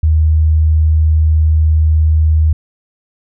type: tone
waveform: sine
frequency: 78.3 Hz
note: D#2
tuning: 11 cents sharp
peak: -7 dBFS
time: 0.03-2.53 s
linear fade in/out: 5 ms
effects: none